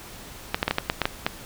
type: clicks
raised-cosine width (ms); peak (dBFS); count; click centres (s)
0.3; -5; 9; 0.545 / 0.629 / 0.68 / 0.71 / 0.784 / 0.899 / 1.017 / 1.055 / 1.265
effects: pink hiss -42 dBFS RMS until 1.45 s